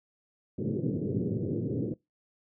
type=band-pass noise; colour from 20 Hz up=pink; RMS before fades=-31 dBFS; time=0.58-1.94 s; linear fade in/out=5 ms; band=100 to 460 Hz; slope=48 dB/octave; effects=noise-tail reverb RT60 0.2 s tail -23 dB re dry